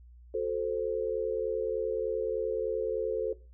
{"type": "chord", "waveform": "sine", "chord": "F# diminished", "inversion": "none", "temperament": "equal", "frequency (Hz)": [370, 440, 523.3], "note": ["F#4", "A4", "C5"], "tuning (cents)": [0, 0, 0], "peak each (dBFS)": [-35, -30, -34], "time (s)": [0.34, 3.33], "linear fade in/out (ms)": 5, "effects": ["noise-tail reverb RT60 0.3 s tail -18 dB re dry", "added 60 Hz sine -50 dBFS peak until 3.53 s"]}